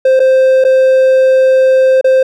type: tone with dropouts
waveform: triangle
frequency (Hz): 523.3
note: C5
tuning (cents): 0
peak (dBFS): -3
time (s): 0.05-2.23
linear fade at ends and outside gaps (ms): 5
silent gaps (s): 0.195-0.2 / 0.641-0.648 / 2.012-2.043
effects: none